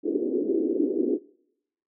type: band-pass noise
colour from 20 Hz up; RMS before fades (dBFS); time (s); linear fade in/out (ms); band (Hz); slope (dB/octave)
white; -25; 0.03-1.19; 50; 270 to 410; 48
effects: noise-tail reverb RT60 0.8 s tail -25 dB re dry